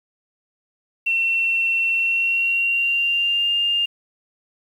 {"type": "tone with pitch glide", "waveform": "sine", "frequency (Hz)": [2709, 2808], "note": ["E7", "F7"], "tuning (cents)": [47, 9], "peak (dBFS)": -17, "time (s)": [1.06, 3.86], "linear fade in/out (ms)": 10, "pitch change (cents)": 62, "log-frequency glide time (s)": [1.94, 3.5], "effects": ["8-bit"]}